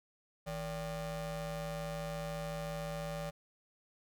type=ring-modulated tone; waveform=35% pulse; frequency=207.9 Hz; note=G#3; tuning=2 cents sharp; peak=-33 dBFS; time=0.46-3.31 s; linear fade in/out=20 ms; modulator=369 Hz; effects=none